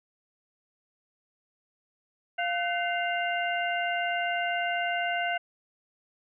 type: harmonic tone with a mistuned harmonic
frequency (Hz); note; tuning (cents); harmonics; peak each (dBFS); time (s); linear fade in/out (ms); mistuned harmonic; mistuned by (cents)
698; F5; -1; 1 / 2 / 3 / 4; -29 / -32 / -34 / -35; 2.38-5.38; 10; 2; +140
effects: none